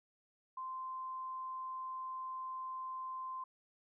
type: tone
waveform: sine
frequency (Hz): 1040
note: C6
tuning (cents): -11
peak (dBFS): -40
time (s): 0.57-3.44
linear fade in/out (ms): 5
effects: none